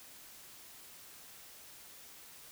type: silence
effects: white hiss -54 dBFS RMS until 2.51 s